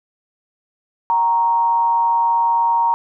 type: tone with frequency modulation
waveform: sine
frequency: 932.3 Hz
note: A#5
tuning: in tune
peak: -13 dBFS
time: 1.1-2.94 s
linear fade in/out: 0 ms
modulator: 168 Hz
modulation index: 0.35
effects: none